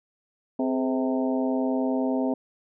harmonic tone with a mistuned harmonic, 130 Hz, C3, 11 cents flat, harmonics 2 / 3 / 4 / 5 / 6 / 7, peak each -24 / -32 / -32 / -31 / -38 / -38 dBFS, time 0.59-2.34 s, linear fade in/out 5 ms, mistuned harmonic 3, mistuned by +130 cents, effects none

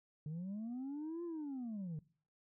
sine linear two-way sweep, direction up then down, 146.3 to 349.2 to 146.3 Hz, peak -38 dBFS, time 0.26-1.99 s, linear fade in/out 2 ms, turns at 1.24 s, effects noise-tail reverb RT60 0.5 s tail -23 dB re dry + tanh soft clip ceiling -39 dBFS

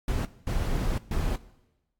brown noise bursts at uneven times, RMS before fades -27 dBFS, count 3, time 0.08-0.25 / 0.47-0.98 / 1.11-1.36 s, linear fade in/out 2 ms, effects noise-tail reverb RT60 1.0 s tail -18 dB re dry + AAC 64 kbps

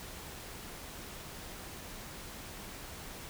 silence, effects pink hiss -46 dBFS RMS until 3.29 s

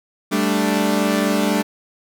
sawtooth chord, G suspended second, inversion none, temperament equal, 196 / 220 / 293.7 Hz, G3 / A3 / D4, 0 / 0 / 0 cents, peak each -17 dBFS, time 0.31-1.63 s, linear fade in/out 20 ms, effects none

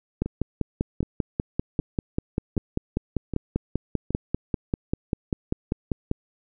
two click trains, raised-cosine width 3 ms, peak -16 / -10 dBFS, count 6 / 31, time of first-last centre 0.26-4.106 / 0.22-6.114 s, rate 1.3 / 5.09 Hz, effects none

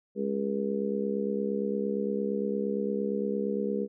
harmonic tone, 68.7 Hz, C#2, 15 cents flat, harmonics 3 / 4 / 5 / 6 / 7, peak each -31 / -38 / -41 / -32 / -33 dBFS, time 0.15-3.88 s, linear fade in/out 50 ms, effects none

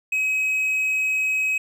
triangle tone, 2544 Hz, D#7, 38 cents sharp, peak -18 dBFS, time 0.12-1.58 s, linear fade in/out 5 ms, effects none

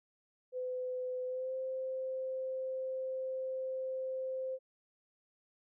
sine tone with pitch glide, 506 to 521.7 Hz, B4 to C5, +42 to -5 cents, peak -35 dBFS, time 0.52-4.59 s, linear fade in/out 50 ms, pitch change +53 cents, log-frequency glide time 1.26-1.54 s, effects none

